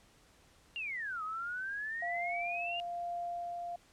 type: exponential two-way sweep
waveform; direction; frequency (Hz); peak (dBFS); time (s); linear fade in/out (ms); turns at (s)
sine; down then up; 2848 to 1244.5 to 2848; -36; 0.76-2.8; 0; 1.23
type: tone with tremolo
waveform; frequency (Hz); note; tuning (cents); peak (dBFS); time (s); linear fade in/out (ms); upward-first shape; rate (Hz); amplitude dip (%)
sine; 696; F5; -6; -35; 2.02-3.76; 5; sine; 1.1; 25
effects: pink hiss -64 dBFS RMS until 3.92 s + low-pass 10000 Hz 12 dB/octave